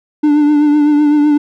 triangle tone with vibrato, 296.1 Hz, D4, 14 cents sharp, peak -5 dBFS, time 0.23-1.38 s, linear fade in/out 10 ms, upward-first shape triangle, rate 7.9 Hz, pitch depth 40 cents each way, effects none

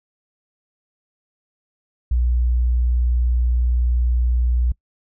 sine tone, 60.6 Hz, B1, 32 cents flat, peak -15 dBFS, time 2.11-4.72 s, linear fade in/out 5 ms, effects noise-tail reverb RT60 0.1 s tail -23 dB re dry

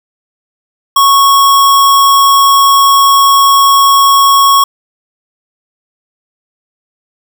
sine tone with sample-and-hold, 1105 Hz, C#6, 6 cents flat, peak -3 dBFS, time 0.96-4.64 s, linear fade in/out 5 ms, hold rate 4410 Hz, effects none

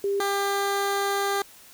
sine / 15% pulse tone pair in turn, 398.7 / 398.7 Hz, G4 / G4, +29 / +29 cents, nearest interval unison, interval 0 cents, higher neither, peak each -22 / -17 dBFS, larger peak second, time 0.04-0.2 / 0.2-1.42 s, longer second, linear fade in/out 2 ms, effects white hiss -50 dBFS RMS until 1.73 s

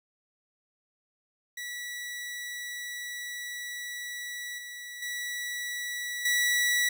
sawtooth tone with level steps, 1946 Hz, B6, 26 cents flat, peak -32 / -36 / -29 / -20 dBFS, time 1.57-6.89 s, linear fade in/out 5 ms, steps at 4.58 / 5.02 / 6.25 s, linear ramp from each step 5 ms, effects none

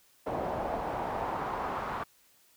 brown noise with band-pass filter sweep, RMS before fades -34 dBFS, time 0.26-2.04 s, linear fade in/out 10 ms, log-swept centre 680 to 1100 Hz, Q 2.3, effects white hiss -64 dBFS RMS until 2.56 s

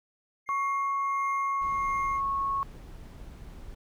triangle tone with tremolo, 2121 Hz, C7, 23 cents sharp, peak -33 dBFS, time 0.46-2.21 s, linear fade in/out 50 ms, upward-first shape triangle, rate 1.5 Hz, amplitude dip 65%
sine tone with pitch glide, 1108.7 to 1099.8 Hz, C#6 to C#6, 0 to -14 cents, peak -26 dBFS, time 0.49-2.63 s, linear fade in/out 0 ms, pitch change -14 cents, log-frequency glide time 0.67-2.31 s
brown noise, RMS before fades -44 dBFS, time 1.61-3.75 s, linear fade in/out 10 ms
effects none

